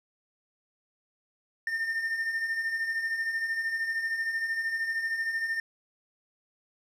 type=beating tone pair; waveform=triangle; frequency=1800 / 1813 Hz; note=A6 / A#6; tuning=+39 / -49 cents; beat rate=13 Hz; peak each=-35 / -27 dBFS; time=1.67-5.6 s; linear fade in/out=2 ms; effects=none